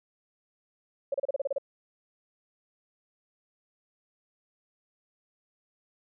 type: tone bursts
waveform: sine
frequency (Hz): 554.4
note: C#5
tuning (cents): 0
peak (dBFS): -25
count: 9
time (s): 1.12-1.583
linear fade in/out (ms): 5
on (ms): 23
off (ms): 32
effects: none